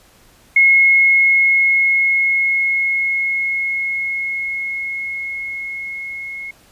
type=tone with level ramp; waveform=sine; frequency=2168 Hz; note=C#7; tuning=39 cents flat; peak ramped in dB=-7 to -26 dBFS; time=0.56-6.51 s; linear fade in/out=5 ms; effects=pink hiss -50 dBFS RMS until 6.71 s + resampled to 32000 Hz